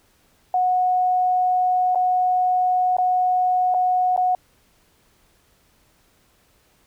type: tone with dropouts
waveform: sine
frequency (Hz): 732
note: F#5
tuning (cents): -19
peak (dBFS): -16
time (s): 0.54-4.35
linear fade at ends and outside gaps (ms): 2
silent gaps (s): 1.949-1.956 / 2.968-2.984 / 3.741-3.745 / 4.164-4.176
effects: pink hiss -60 dBFS RMS until 6.86 s